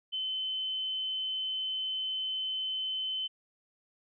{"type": "tone", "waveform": "sine", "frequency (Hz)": 3056, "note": "G7", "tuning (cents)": -45, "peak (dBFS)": -31, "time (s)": [0.12, 3.28], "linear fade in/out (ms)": 20, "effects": []}